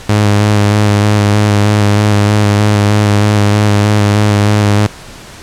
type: tone with vibrato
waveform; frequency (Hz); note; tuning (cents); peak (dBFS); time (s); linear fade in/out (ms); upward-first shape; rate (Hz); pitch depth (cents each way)
sawtooth; 103.83; G#2; 0; -3; 0.09-4.87; 5; square; 3.2; 18
effects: pink hiss -32 dBFS RMS until 5.42 s + low-pass 9000 Hz 12 dB/octave